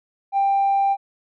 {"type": "tone with tanh clipping", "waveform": "triangle", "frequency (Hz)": 790, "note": "G5", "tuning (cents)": 13, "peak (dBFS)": -16, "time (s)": [0.32, 0.97], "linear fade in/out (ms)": 50, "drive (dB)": 5, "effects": []}